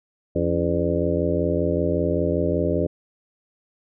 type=harmonic tone with a mistuned harmonic; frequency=85.2 Hz; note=F2; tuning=42 cents flat; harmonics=1 / 2 / 3 / 4 / 5 / 6 / 7; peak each=-27 / -27 / -27 / -27 / -27 / -27 / -27 dBFS; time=0.35-2.87 s; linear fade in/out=10 ms; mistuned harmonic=3; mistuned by=+120 cents; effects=none